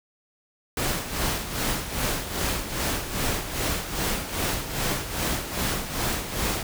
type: noise with tremolo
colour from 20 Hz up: pink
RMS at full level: -25 dBFS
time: 0.77-6.63 s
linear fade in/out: 2 ms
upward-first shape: sine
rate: 2.5 Hz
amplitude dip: 65%
effects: none